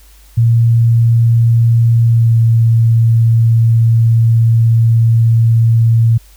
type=tone with pitch glide; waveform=sine; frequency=116.1 to 114.57 Hz; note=A#2 to A#2; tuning=-7 to -30 cents; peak=-6 dBFS; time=0.37-6.18 s; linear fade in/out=10 ms; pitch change=-23 cents; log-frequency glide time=2.07-2.37 s; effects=added 50 Hz sine -40 dBFS peak until 6.36 s + white hiss -47 dBFS RMS until 6.36 s